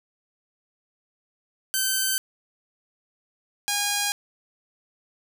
5% pulse tone pair in turn, 1542 / 816.8 Hz, G6 / G#5, -29 / -29 cents, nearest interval major seventh, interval 1100 cents, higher first, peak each -11 dBFS, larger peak neither, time 1.74-2.18 / 3.68-4.12 s, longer neither, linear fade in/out 0 ms, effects none

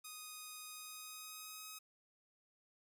5% pulse tone with pitch glide, 1244.5 to 1267 Hz, D#6 to D#6, 0 to +31 cents, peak -37 dBFS, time 0.04-1.79 s, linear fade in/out 10 ms, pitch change +31 cents, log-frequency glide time 0.69-1.67 s, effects none

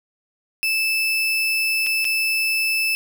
35% pulse tone with dropouts, 2630 Hz, E7, 5 cents flat, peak -17 dBFS, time 0.63-2.95 s, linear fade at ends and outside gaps 0 ms, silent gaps 1.864-1.868 / 2.045-2.051 s, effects none

